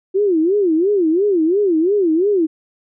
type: tone with vibrato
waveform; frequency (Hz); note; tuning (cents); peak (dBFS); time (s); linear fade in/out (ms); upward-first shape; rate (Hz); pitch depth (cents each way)
sine; 361.5; F#4; -40; -12; 0.14-2.47; 20; sine; 2.9; 250
effects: none